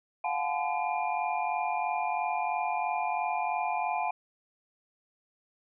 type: tone cluster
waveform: sine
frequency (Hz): 709 / 752 / 855 / 1016 / 2405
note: F5 / F#5 / A5 / B5 / D7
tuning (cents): +26 / +28 / -50 / +49 / +41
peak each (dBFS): -32 / -36 / -32 / -36 / -38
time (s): 0.24-4.11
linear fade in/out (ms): 5
effects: none